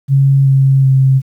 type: tone with pitch steps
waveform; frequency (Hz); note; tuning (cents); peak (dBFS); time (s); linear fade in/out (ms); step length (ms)
sine; 137.1 / 135.21 / 133.35; C#3 / C#3 / C3; -19 / -43 / +33; -6; 0.08-1.22; 50; 380
effects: 8-bit